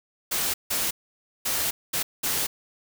white noise bursts at uneven times, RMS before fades -26 dBFS, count 5, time 0.31-0.54 / 0.7-0.91 / 1.45-1.71 / 1.93-2.03 / 2.23-2.47 s, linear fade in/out 10 ms, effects none

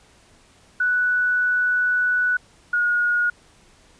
sine tone pair in turn, 1480 / 1442 Hz, F#6 / F#6, 0 / -45 cents, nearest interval unison, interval 45 cents, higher first, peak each -17 dBFS, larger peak neither, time 0.8-2.37 / 2.73-3.3 s, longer first, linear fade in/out 5 ms, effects pink hiss -54 dBFS RMS until 3.99 s + resampled to 22050 Hz

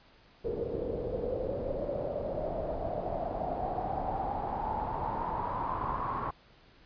pink noise with low-pass filter sweep, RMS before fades -34 dBFS, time 0.44-6.31 s, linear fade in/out 10 ms, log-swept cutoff 450 to 1100 Hz, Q 8.1, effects pink hiss -60 dBFS RMS until 6.85 s + resampled to 11025 Hz

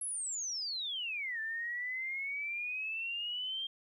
sine exponential two-way sweep, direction down then up, 11175 to 1760 to 3204 Hz, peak -35 dBFS, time 0.01-3.67 s, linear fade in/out 5 ms, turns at 1.4 s, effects 12-bit

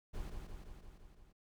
brown noise with echo, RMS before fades -42 dBFS, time 0.13-0.31 s, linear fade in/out 20 ms, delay 170 ms, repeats 6, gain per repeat -3 dB, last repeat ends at 1.33 s, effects none

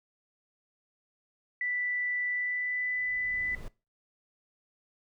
sine tone with pitch glide, 1975.5 to 1995 Hz, B6 to B6, 0 to +17 cents, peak -29 dBFS, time 1.61-3.55 s, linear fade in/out 2 ms, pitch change +17 cents, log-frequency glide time 2.29-2.91 s
brown noise with exponential growth, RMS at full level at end -39 dBFS, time 2.57-3.68 s, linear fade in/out 0 ms, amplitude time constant 240 ms
effects noise-tail reverb RT60 0.3 s tail -21 dB re dry

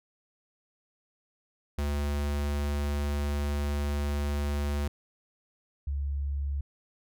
square / sine tone pair in turn, 72.4 / 70.38 Hz, D2 / C#2, -24 / +27 cents, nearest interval unison, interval 49 cents, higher first, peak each -28 dBFS, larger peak neither, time 1.78-4.88 / 5.87-6.61 s, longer first, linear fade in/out 5 ms, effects none

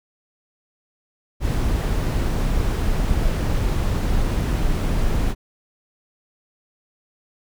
brown noise, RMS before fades -20 dBFS, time 1.4-5.35 s, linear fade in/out 50 ms, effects none

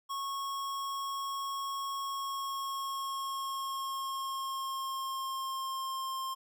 square tone with pitch glide, 1098 to 1060 Hz, C#6 to C6, -17 to +22 cents, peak -35 dBFS, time 0.09-6.35 s, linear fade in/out 20 ms, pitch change -61 cents, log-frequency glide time 1.98-6.22 s, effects none

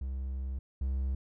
triangle tone pair in turn, 65.9 / 66.27 Hz, C2 / C2, +13 / +23 cents, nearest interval unison, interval 10 cents, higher second, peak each -31 / -27 dBFS, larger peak second, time 0.01-0.59 / 0.81-1.15 s, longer first, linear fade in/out 5 ms, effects none

